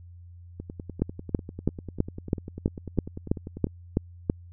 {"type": "two click trains", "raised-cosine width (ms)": 3, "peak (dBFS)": [-9, -23], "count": [11, 32], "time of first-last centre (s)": [[1.02, 4.299], [0.6, 3.669]], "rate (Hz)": [3.05, 10.1], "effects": ["added 87 Hz sine -44 dBFS peak until 4.52 s"]}